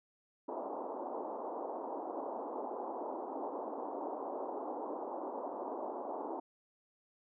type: band-pass noise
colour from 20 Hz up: white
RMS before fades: -41 dBFS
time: 0.48-6.4 s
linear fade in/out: 5 ms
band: 260 to 970 Hz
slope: 48 dB/octave
effects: none